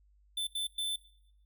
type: tone bursts at uneven times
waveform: square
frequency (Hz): 3529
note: A7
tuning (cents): +4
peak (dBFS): -32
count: 3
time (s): 0.37-0.47 / 0.55-0.67 / 0.78-0.96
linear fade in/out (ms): 5
effects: noise-tail reverb RT60 0.8 s tail -18 dB re dry + added 50 Hz sine -62 dBFS peak until 1.45 s